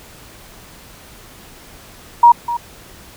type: tone with echo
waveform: sine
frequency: 948 Hz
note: A#5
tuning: 29 cents sharp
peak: -3 dBFS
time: 2.23-2.32 s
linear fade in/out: 5 ms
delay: 250 ms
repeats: 1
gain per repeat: -14 dB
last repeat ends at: 2.57 s
effects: pink hiss -41 dBFS RMS until 3.16 s